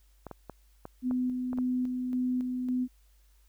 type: clicks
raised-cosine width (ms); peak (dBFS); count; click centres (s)
1; -26; 7; 0.267 / 0.313 / 0.497 / 0.854 / 1.111 / 1.531 / 1.586
type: tone with tremolo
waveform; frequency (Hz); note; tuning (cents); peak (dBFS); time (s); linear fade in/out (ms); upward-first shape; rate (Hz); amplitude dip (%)
sine; 251.8; B3; +34; -26; 1.02-2.88; 50; square; 1.8; 35
effects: added 50 Hz sine -59 dBFS peak until 3.48 s + white hiss -70 dBFS RMS until 3.48 s